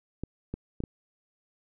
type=clicks; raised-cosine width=3 ms; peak=-20 dBFS; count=4; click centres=0.236 / 0.54 / 0.804 / 0.838 s; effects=none